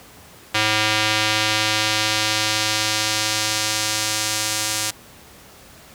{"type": "tone with band-pass filter sweep", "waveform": "square", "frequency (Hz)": 107.9, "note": "A2", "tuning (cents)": -33, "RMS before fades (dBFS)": -21, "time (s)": [0.54, 4.91], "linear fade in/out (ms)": 10, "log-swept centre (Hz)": [3000, 7500], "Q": 0.98, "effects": ["pink hiss -45 dBFS RMS until 5.94 s", "high-pass 60 Hz 12 dB/octave"]}